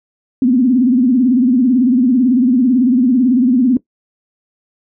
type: tone with vibrato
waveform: sine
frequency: 250.6 Hz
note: B3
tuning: 25 cents sharp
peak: -8 dBFS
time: 0.42-3.77 s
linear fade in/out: 2 ms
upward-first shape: sine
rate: 18 Hz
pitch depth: 140 cents each way
effects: noise-tail reverb RT60 0.1 s tail -17 dB re dry